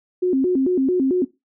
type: tone with vibrato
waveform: sine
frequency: 311.1 Hz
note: D#4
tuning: in tune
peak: -15 dBFS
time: 0.22-1.25 s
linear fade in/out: 10 ms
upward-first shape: square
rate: 4.5 Hz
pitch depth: 270 cents each way
effects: noise-tail reverb RT60 0.2 s tail -17 dB re dry